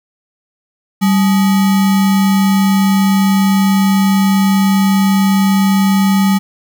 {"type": "tone with sample-and-hold", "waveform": "sine", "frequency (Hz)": 194.8, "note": "G3", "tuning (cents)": -11, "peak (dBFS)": -8, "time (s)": [1.01, 6.39], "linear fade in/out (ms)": 20, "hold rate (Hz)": 1050, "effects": []}